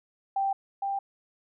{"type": "tone pair in turn", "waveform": "sine", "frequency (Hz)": [784, 790.8], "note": ["G5", "G5"], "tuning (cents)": [0, 15], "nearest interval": "unison", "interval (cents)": 15, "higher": "second", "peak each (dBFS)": [-24, -27], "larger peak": "first", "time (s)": [[0.36, 0.53], [0.82, 0.99]], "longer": "neither", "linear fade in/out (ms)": 5, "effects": []}